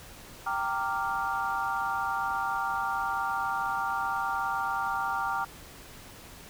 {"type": "chord", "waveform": "sine", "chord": "G minor seventh", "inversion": "none", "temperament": "equal with one note detuned", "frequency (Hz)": [784, 923.2, 1174.7, 1396.9], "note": ["G5", "Bb5", "D6", "F6"], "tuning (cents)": [0, -17, 0, 0], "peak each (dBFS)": -33, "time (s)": [0.46, 5.45], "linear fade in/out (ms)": 10, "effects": ["pink hiss -48 dBFS RMS until 6.49 s"]}